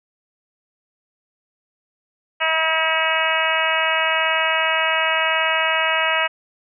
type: harmonic tone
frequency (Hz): 320.9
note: E4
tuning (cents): -46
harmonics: 2 / 3 / 4 / 5 / 6 / 7 / 8 / 9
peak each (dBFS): -25 / -25 / -25 / -25 / -25 / -25 / -25 / -25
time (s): 2.4-6.28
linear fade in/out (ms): 20
effects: none